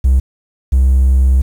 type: tone pair in turn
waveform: triangle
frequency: 65.41 / 65.41 Hz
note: C2 / C2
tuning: 0 / 0 cents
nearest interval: unison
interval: 0 cents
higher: neither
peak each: -4 dBFS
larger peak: neither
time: 0.04-0.2 / 0.72-1.42 s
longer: second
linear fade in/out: 10 ms
effects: tanh soft clip ceiling -2 dBFS + 7-bit